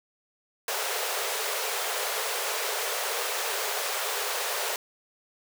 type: high-pass noise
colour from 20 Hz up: pink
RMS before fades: -30 dBFS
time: 0.68-4.76 s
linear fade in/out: 2 ms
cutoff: 400 Hz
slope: 96 dB/octave
effects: none